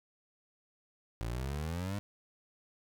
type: exponential sweep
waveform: 25% pulse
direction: up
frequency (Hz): 54.5 to 104.3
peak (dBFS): -31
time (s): 1.21-1.99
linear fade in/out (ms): 0
effects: none